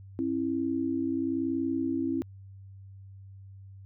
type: tone pair together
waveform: sine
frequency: 268.6 / 329.6 Hz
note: C4 / E4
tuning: +46 / 0 cents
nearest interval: major third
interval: 354 cents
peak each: -29 / -30 dBFS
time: 0.19-2.22 s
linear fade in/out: 0 ms
effects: added 97 Hz sine -45 dBFS peak until 3.85 s